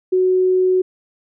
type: tone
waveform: sine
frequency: 370.2 Hz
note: F#4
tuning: 1 cent sharp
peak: -12 dBFS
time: 0.12-0.82 s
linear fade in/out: 10 ms
effects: none